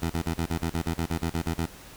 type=tone bursts; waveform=15% pulse; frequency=83 Hz; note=E2; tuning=12 cents sharp; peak=-19 dBFS; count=14; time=0.02-1.657 s; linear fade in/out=5 ms; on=77 ms; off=43 ms; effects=pink hiss -47 dBFS RMS until 1.96 s